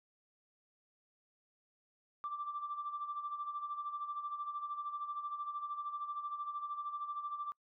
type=tone with tremolo; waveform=sine; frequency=1174.7 Hz; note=D6; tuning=in tune; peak=-35 dBFS; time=2.24-7.52 s; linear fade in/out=0 ms; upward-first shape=sine; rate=13 Hz; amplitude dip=65%; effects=noise-tail reverb RT60 0.1 s tail -26 dB re dry + tanh soft clip ceiling -31 dBFS